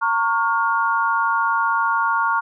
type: tone cluster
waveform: sine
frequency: 918 / 1111 / 1416 Hz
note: A#5 / C#6 / F6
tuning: -27 / +4 / +23 cents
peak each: -21 dBFS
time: 0.01-2.41 s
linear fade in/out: 20 ms
effects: none